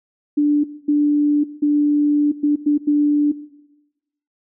sine tone bursts at uneven times, 293.7 Hz, D4, in tune, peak -12 dBFS, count 6, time 0.37-0.64 / 0.88-1.44 / 1.62-2.32 / 2.43-2.56 / 2.66-2.78 / 2.87-3.32 s, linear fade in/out 10 ms, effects noise-tail reverb RT60 1.0 s tail -17 dB re dry

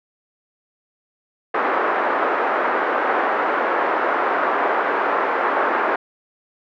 white band-pass noise, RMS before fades -20 dBFS, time 1.54-5.96 s, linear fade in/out 5 ms, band 330 to 1500 Hz, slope 24 dB/octave, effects none

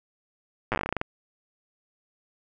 slowing click train, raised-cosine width 0.5 ms, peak -11 dBFS, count 14, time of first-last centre 0.72-1.014 s, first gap 8 ms, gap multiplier 1.16, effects none

